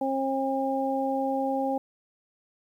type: harmonic tone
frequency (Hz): 269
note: C4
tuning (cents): +48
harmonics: 1 / 2 / 3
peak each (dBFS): -29 / -29 / -29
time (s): 0.01-1.78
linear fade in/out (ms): 5
effects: 10-bit